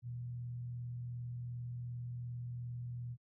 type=tone with frequency modulation; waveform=sine; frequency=121 Hz; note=B2; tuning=35 cents flat; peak=-39 dBFS; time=0.02-3.17 s; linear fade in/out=50 ms; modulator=42.7 Hz; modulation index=0.25; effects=high-pass 80 Hz 12 dB/octave